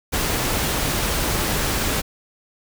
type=noise; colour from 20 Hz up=pink; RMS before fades=-22 dBFS; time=0.12-2.02 s; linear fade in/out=20 ms; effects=none